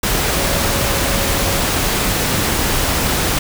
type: tone in noise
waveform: sine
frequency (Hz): 554.4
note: C#5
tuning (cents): 0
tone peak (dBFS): -26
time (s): 0.37-1.63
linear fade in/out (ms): 5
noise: pink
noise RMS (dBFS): -17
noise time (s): 0.03-3.39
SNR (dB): -12
effects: none